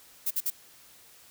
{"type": "noise bursts", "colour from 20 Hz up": "violet", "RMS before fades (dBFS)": -28, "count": 3, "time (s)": [0.26, 0.504], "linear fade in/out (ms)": 10, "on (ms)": 48, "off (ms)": 50, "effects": ["white hiss -55 dBFS RMS until 1.3 s"]}